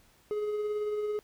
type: tone with tremolo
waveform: triangle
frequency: 420.3 Hz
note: G#4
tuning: 21 cents sharp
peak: -26 dBFS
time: 0.31-1.19 s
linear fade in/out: 0 ms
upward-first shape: sine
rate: 18 Hz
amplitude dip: 30%
effects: pink hiss -63 dBFS RMS until 1.23 s